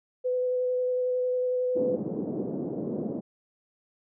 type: tone with vibrato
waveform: sine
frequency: 502 Hz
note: B4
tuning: 28 cents sharp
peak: -24 dBFS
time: 0.24-1.97 s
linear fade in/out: 20 ms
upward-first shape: square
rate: 11 Hz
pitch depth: 8 cents each way
type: band-pass noise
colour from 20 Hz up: pink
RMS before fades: -32 dBFS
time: 1.75-3.21 s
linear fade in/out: 20 ms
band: 180 to 480 Hz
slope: 24 dB/octave
effects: none